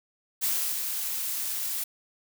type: noise with ADSR envelope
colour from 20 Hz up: blue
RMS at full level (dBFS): -26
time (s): 0.41-1.84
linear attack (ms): 27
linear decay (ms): 350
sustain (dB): -5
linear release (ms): 6
effects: none